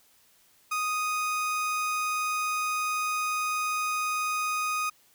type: tone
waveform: 30% pulse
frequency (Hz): 1244.5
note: D#6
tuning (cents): 0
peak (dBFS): -24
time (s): 0.71-4.9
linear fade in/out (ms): 10
effects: white hiss -62 dBFS RMS until 5.14 s